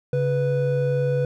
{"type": "tone pair together", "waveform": "triangle", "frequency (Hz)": [138.6, 493.9], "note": ["C#3", "B4"], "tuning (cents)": [0, 0], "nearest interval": "octave + minor seventh", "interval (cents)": 2200, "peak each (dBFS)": -20, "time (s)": [0.13, 1.25], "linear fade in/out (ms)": 2, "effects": []}